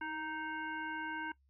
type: harmonic tone with a mistuned harmonic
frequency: 311.1 Hz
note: D#4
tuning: in tune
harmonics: 1 / 3 / 5 / 7 / 9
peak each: -45 / -42 / -41 / -50 / -53 dBFS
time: 0.01-1.32 s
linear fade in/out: 5 ms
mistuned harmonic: 1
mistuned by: +27 cents
effects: noise-tail reverb RT60 0.1 s tail -20 dB re dry + added 68 Hz sine -68 dBFS peak until 1.49 s